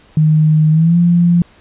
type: tone with pitch glide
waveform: sine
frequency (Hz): 155 to 172.98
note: D#3 to F3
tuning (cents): -6 to -16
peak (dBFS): -7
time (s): 0.17-1.42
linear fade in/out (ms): 2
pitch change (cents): +190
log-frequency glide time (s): 0.71-0.97
effects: pink hiss -47 dBFS RMS until 1.6 s + resampled to 8000 Hz